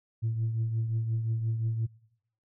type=tone with tremolo; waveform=sine; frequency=113 Hz; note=A2; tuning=47 cents sharp; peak=-23 dBFS; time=0.22-1.87 s; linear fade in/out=20 ms; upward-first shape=triangle; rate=5.7 Hz; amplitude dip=60%; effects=noise-tail reverb RT60 0.8 s tail -25 dB re dry + tanh soft clip ceiling -23 dBFS